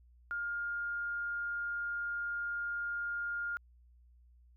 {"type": "tone", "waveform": "sine", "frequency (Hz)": 1412, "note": "F6", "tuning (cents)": 19, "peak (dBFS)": -34, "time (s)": [0.31, 3.57], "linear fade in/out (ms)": 0, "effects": ["added 60 Hz sine -59 dBFS peak until 4.56 s"]}